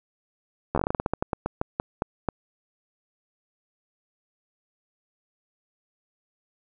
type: slowing click train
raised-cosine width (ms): 1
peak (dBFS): -10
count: 19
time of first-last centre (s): 0.75-2.287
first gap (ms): 12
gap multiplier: 1.2
effects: none